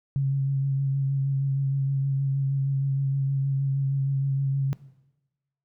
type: tone with vibrato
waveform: sine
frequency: 136.9 Hz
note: C#3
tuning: 21 cents flat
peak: -21 dBFS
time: 0.16-4.73 s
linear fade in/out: 0 ms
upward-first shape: sine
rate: 6.4 Hz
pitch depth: 20 cents each way
effects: noise-tail reverb RT60 1.0 s tail -18 dB re dry